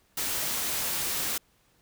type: noise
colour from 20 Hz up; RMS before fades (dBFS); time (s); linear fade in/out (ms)
white; -30; 0.17-1.38; 5
effects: pink hiss -66 dBFS RMS until 1.81 s